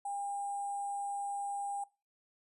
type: tone with sample-and-hold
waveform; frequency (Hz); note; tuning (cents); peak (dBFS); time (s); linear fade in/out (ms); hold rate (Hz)
sine; 805; G5; +46; -35; 0.05-1.84; 5; 8820
effects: noise-tail reverb RT60 0.3 s tail -22 dB re dry + resampled to 32000 Hz